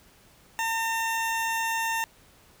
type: tone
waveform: 20% pulse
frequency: 907 Hz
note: A#5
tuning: 48 cents flat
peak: -21 dBFS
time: 0.59-2.04 s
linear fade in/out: 0 ms
effects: pink hiss -57 dBFS RMS until 2.6 s